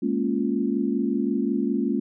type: chord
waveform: sine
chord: Bb minor seventh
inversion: third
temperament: equal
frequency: 207.7 / 233.1 / 277.2 / 349.2 Hz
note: Ab3 / Bb3 / Db4 / F4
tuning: 0 / 0 / 0 / 0 cents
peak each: -27 / -26 / -26 / -29 dBFS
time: 0.02-2 s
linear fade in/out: 10 ms
effects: none